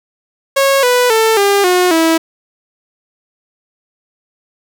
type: tone with pitch steps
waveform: sawtooth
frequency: 548 / 493.9 / 445.1 / 401.2 / 361.5 / 325.8 Hz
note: C#5 / B4 / A4 / G4 / F#4 / E4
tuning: -20 / 0 / +20 / +40 / -40 / -20 cents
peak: -5 dBFS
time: 0.56-2.18 s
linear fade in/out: 10 ms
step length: 270 ms
effects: none